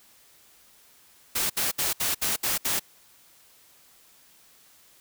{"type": "noise bursts", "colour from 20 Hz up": "white", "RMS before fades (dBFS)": -26, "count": 7, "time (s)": [1.35, 2.796], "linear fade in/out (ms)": 10, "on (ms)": 150, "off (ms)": 66, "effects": ["white hiss -57 dBFS RMS until 5 s"]}